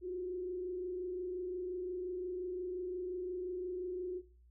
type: tone with frequency modulation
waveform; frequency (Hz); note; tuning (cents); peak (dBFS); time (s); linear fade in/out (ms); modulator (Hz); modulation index
sine; 362.9; F#4; -34; -37; 0.01-4.22; 50; 25.7; 0.49
effects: noise-tail reverb RT60 0.4 s tail -17 dB re dry + added 60 Hz sine -60 dBFS peak until 4.5 s